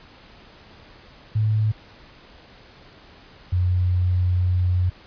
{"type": "tone pair in turn", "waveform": "sine", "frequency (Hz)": [108, 90.27], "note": ["A2", "F#2"], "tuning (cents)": [-32, -42], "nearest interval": "minor third", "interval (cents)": 310, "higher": "first", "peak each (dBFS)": -17, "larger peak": "neither", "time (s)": [[1.35, 1.72], [3.52, 4.9]], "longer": "second", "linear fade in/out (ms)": 10, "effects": ["pink hiss -48 dBFS RMS until 5.06 s", "resampled to 11025 Hz"]}